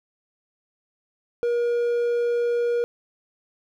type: tone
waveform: triangle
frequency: 476.3 Hz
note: A#4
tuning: 37 cents sharp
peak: -18 dBFS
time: 1.43-2.84 s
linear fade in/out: 0 ms
effects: none